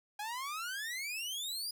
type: exponential sweep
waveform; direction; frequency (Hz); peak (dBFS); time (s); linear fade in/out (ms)
sawtooth; up; 813 to 4978; -34; 0.19-1.71; 5
effects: none